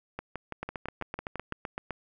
two click trains, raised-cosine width 0.5 ms, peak -19 / -20 dBFS, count 11 / 9, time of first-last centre 0.63-1.907 / 0.19-1.523 s, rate 7.83 / 6 Hz, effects none

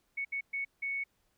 sine tone bursts at uneven times, 2217 Hz, C#7, in tune, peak -32 dBFS, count 4, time 0.17-0.25 / 0.32-0.41 / 0.53-0.65 / 0.82-1.04 s, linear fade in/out 10 ms, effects pink hiss -75 dBFS RMS until 1.37 s

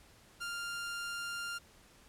sawtooth tone, 1396.9 Hz, F6, in tune, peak -34 dBFS, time 0.4-1.59 s, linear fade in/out 20 ms, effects pink hiss -61 dBFS RMS until 2.08 s + low-pass 12000 Hz 12 dB/octave

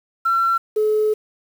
sine tone pair in turn, 1355 / 428.3 Hz, E6 / A4, +47 / -47 cents, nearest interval octave + minor sixth, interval 1994 cents, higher first, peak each -14 dBFS, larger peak neither, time 0.25-0.58 / 0.76-1.14 s, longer second, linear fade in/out 10 ms, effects tanh soft clip ceiling -10 dBFS + 7-bit

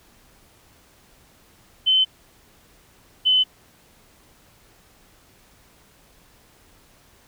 sine tone pair in turn, 3061 / 3031 Hz, G7 / F#7, -42 / +41 cents, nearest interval unison, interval 17 cents, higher first, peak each -14 dBFS, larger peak neither, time 1.86-2.05 / 3.25-3.44 s, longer neither, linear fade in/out 20 ms, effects pink hiss -55 dBFS RMS until 7.27 s

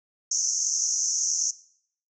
white band-pass noise, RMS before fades -26 dBFS, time 0.31-1.51 s, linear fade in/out 5 ms, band 5700 to 6600 Hz, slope 96 dB/octave, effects noise-tail reverb RT60 0.6 s tail -18 dB re dry

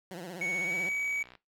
15% pulse tone with vibrato, 177.3 Hz, F3, 26 cents sharp, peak -33 dBFS, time 0.11-0.89 s, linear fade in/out 2 ms, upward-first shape triangle, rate 16 Hz, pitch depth 160 cents each way
triangle tone with pitch glide, 2226 to 2271 Hz, C#7 to C#7, +7 to +41 cents, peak -28 dBFS, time 0.41-1.23 s, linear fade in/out 5 ms, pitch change +34 cents, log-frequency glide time 0.63-0.73 s
click train, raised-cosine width 0.3 ms, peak -34 dBFS, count 52, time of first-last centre 0.53-1.353 s, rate 62 Hz
effects noise-tail reverb RT60 0.2 s tail -19 dB re dry

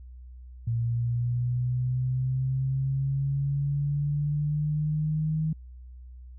sine linear sweep, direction up, 115.7 to 158 Hz, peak -24 dBFS, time 0.67-5.53 s, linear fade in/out 5 ms, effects added 62 Hz sine -42 dBFS peak until 6.38 s

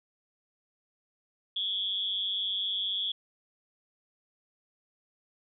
sine tone with amplitude modulation, 3364 Hz, G#7, 22 cents sharp, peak -25 dBFS, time 1.56-3.12 s, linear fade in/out 5 ms, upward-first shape sine, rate 195 Hz, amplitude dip 80%, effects none

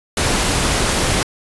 pink noise, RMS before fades -17 dBFS, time 0.17-1.23 s, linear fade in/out 2 ms, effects resampled to 24000 Hz

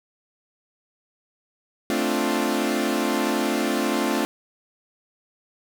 sawtooth chord, D minor seventh, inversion second, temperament equal, 220 / 261.6 / 293.7 / 349.2 Hz, A3 / C4 / D4 / F4, 0 / 0 / 0 / 0 cents, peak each -23 dBFS, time 1.9-4.25 s, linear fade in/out 0 ms, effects none

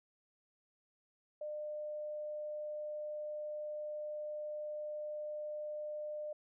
sine tone, 602 Hz, D5, 43 cents sharp, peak -39 dBFS, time 1.41-6.33 s, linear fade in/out 5 ms, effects none

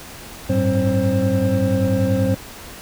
triangle tone cluster, 97.2 / 107.6 / 189.6 / 264.2 / 528 Hz, G2 / A2 / F#3 / C4 / C5, -14 / -38 / +43 / +17 / +16 cents, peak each -20 dBFS, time 0.49-2.35 s, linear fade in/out 10 ms, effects pink hiss -37 dBFS RMS until 2.81 s

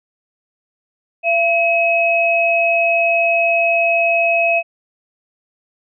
sine tone pair together, 677 / 2556 Hz, E5 / D#7, +46 / +46 cents, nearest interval octave + major seventh, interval 2300 cents, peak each -15 dBFS, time 1.23-4.63 s, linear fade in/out 50 ms, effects none

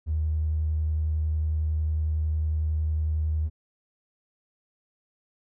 triangle tone with vibrato, 77.78 Hz, D#2, in tune, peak -19 dBFS, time 0.06-3.5 s, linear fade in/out 50 ms, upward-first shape sine, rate 11 Hz, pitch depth 12 cents each way, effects tanh soft clip ceiling -21 dBFS

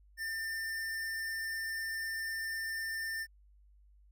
square tone, 1796 Hz, A6, 35 cents sharp, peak -36 dBFS, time 0.17-3.27 s, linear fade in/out 50 ms, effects added 50 Hz sine -59 dBFS peak until 4.11 s

